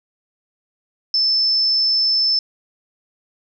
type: tone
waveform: sine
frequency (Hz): 5274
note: E8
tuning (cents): 0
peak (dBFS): -14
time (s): 1.14-2.39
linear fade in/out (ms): 2
effects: none